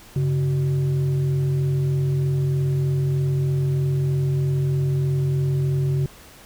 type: tone with frequency modulation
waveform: sine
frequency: 139.1 Hz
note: C#3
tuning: 6 cents sharp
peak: -18 dBFS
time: 0.16-6.06 s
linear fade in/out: 2 ms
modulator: 235 Hz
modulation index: 0.44
effects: pink hiss -46 dBFS RMS until 6.45 s